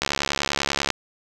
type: click train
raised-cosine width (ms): 0.2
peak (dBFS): -4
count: 63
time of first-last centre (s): 0.02-0.903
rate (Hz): 70.2
effects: none